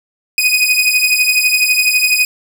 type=beating tone pair; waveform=sawtooth; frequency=2489 / 2501 Hz; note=D#7 / D#7; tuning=0 / +8 cents; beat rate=12 Hz; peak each=-10 dBFS; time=0.38-2.25 s; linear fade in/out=2 ms; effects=7-bit